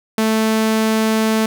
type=tone; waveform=sawtooth; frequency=220 Hz; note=A3; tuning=in tune; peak=-10 dBFS; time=0.18-1.46 s; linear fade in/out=2 ms; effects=none